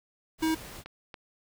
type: noise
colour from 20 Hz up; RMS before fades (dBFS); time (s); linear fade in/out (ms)
pink; -44; 0.38-0.84; 50
type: tone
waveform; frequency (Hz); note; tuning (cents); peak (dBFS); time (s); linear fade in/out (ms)
square; 319.2; D#4; +44; -25; 0.42-0.55; 10
type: clicks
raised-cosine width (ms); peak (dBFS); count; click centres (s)
0.3; -26; 2; 0.86 / 1.142
effects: none